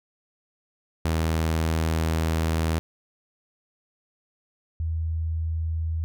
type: tone pair in turn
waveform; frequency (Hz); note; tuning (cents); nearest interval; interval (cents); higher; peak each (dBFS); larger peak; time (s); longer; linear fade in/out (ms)
sawtooth / sine; 80.6 / 80.89; E2 / E2; -38 / -32; unison; 6; second; -18 / -24; first; 1.05-2.79 / 4.8-6.04; first; 0
effects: none